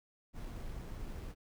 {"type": "noise with sample-and-hold", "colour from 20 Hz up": "brown", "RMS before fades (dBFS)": -43, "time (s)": [0.33, 1.35], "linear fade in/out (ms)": 50, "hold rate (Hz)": 7350, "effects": []}